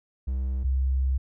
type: tone pair in turn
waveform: triangle / sine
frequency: 65 / 65.87 Hz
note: C2 / C2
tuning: -11 / +12 cents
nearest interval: unison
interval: 23 cents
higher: second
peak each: -23 / -21 dBFS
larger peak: second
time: 0.27-0.64 / 0.64-1.18 s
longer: second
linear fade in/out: 10 ms
effects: none